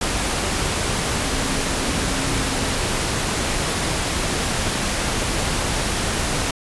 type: tone in noise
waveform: sine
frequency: 269 Hz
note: C4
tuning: 48 cents sharp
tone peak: -30 dBFS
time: 1.25-2.66 s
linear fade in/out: 5 ms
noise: pink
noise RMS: -22 dBFS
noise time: 0.01-6.51 s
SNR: -11 dB
effects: resampled to 24000 Hz